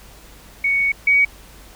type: tone pair in turn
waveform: sine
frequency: 2228 / 2255 Hz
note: C#7 / C#7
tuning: +8 / +29 cents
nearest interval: unison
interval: 21 cents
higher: second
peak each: -15 / -11 dBFS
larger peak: second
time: 0.64-0.92 / 1.07-1.25 s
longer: first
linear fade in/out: 5 ms
effects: added 50 Hz sine -45 dBFS peak until 1.75 s + pink hiss -45 dBFS RMS until 1.75 s